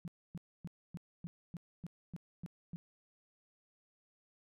sine tone bursts, 170.7 Hz, F3, 39 cents flat, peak -40 dBFS, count 10, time 0.05-2.76 s, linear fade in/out 0 ms, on 28 ms, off 270 ms, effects none

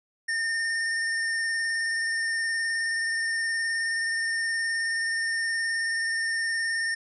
square tone with vibrato, 1819 Hz, A#6, 43 cents flat, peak -26 dBFS, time 0.28-6.95 s, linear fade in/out 10 ms, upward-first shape square, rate 19 Hz, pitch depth 13 cents each way, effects resampled to 24000 Hz

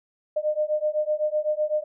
sine beating tone pair, 604 / 611.9 Hz, D5 / D#5, +48 / -29 cents, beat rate 7.9 Hz, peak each -25 dBFS, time 0.36-1.84 s, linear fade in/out 10 ms, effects none

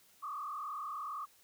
sine tone with frequency modulation, 1174.7 Hz, D6, in tune, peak -38 dBFS, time 0.22-1.26 s, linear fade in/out 20 ms, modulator 39.2 Hz, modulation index 2, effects white hiss -65 dBFS RMS until 1.43 s

